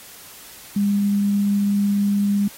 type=tone; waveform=sine; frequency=202.2 Hz; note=G#3; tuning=46 cents flat; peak=-16 dBFS; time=0.76-2.48 s; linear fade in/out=5 ms; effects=white hiss -42 dBFS RMS until 2.57 s + AAC 48 kbps